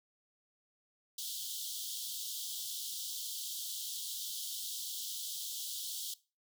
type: high-pass noise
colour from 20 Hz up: pink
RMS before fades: -41 dBFS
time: 1.18-6.14 s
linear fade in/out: 5 ms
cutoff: 3100 Hz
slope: 96 dB/octave
effects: noise-tail reverb RT60 0.3 s tail -19 dB re dry